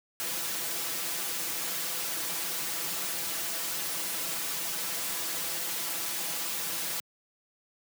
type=noise with comb filter; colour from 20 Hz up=white; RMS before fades=-33 dBFS; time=0.2-7 s; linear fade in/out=0 ms; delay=6 ms; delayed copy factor=+0.8; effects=high-pass 150 Hz 12 dB/octave